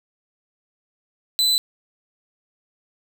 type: tone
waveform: 40% pulse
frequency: 4010 Hz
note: B7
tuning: 26 cents sharp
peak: -15 dBFS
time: 1.39-1.58 s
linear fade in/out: 0 ms
effects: none